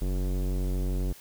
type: tone with low-pass filter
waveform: square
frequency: 46.25 Hz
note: F#1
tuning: in tune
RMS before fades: -28 dBFS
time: 0.01-1.13 s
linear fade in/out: 10 ms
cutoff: 420 Hz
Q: 1.2
effects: white hiss -51 dBFS RMS until 1.2 s